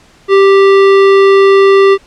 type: tone with hard clipping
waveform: sine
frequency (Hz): 392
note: G4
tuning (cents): 0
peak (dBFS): -5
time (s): 0.28-1.98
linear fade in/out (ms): 50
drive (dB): 15
effects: pink hiss -44 dBFS RMS until 2.06 s + low-pass 7000 Hz 12 dB/octave